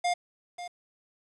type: tone with echo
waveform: square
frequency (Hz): 707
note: F5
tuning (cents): +21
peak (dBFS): -25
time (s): 0.04-0.14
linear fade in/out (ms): 10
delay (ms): 540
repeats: 1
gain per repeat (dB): -12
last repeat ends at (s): 0.68
effects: resampled to 22050 Hz + 9-bit